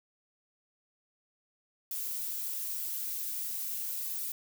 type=noise with flanger; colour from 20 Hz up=violet; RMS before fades=-36 dBFS; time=1.91-4.32 s; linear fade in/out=2 ms; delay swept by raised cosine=2 to 3.9 ms; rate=3.4 Hz; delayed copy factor=+0.65; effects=none